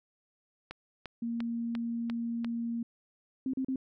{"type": "click train", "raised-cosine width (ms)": 0.3, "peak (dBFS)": -24, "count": 6, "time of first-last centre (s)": [0.71, 2.446], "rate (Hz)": 2.88}
{"type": "tone", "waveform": "sine", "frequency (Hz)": 233.1, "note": "A#3", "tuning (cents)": 0, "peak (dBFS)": -31, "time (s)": [1.22, 2.83], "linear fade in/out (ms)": 5}
{"type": "tone bursts", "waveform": "sine", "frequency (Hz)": 262.8, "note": "C4", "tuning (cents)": 8, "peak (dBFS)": -29, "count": 3, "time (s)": [3.46, 3.759], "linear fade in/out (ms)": 2, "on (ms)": 75, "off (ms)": 37}
{"effects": []}